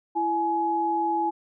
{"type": "tone pair together", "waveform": "sine", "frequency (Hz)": [334.4, 842.6], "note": ["E4", "G#5"], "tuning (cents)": [25, 25], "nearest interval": "octave + major third", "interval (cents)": 1600, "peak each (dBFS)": [-28, -23], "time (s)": [0.15, 1.31], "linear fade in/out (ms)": 20, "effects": []}